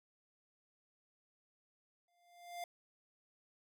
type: tone with exponential growth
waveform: square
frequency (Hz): 698.5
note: F5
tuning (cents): 0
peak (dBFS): -40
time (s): 2.08-2.64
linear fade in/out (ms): 2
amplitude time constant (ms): 120
effects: none